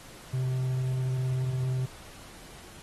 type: tone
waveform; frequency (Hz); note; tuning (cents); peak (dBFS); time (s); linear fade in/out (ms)
triangle; 128.9; C3; -26; -24; 0.33-1.86; 10
effects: pink hiss -49 dBFS RMS until 2.82 s + AAC 32 kbps